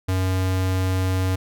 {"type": "tone", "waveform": "square", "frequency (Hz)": 93.4, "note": "F#2", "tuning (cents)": 17, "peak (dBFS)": -20, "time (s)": [0.08, 1.36], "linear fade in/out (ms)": 10, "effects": []}